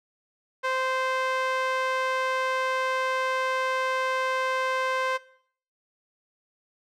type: tone with band-pass filter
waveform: sawtooth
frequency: 520 Hz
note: C5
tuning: 11 cents flat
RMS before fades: -27 dBFS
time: 0.63-5.18 s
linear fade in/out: 20 ms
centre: 1400 Hz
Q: 1.1
effects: noise-tail reverb RT60 0.6 s tail -20 dB re dry